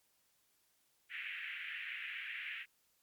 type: band-pass noise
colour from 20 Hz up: pink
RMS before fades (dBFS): -44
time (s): 1.09-2.66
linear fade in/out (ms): 50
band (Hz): 1700 to 2800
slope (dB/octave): 48
effects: white hiss -75 dBFS RMS until 3.02 s + MP3 96 kbps